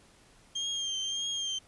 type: tone with vibrato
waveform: 35% pulse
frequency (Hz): 3191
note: G7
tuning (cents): +30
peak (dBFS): -29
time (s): 0.55-1.59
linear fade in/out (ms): 10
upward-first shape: triangle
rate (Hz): 1.7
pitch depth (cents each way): 45
effects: pink hiss -60 dBFS RMS until 1.67 s + resampled to 24000 Hz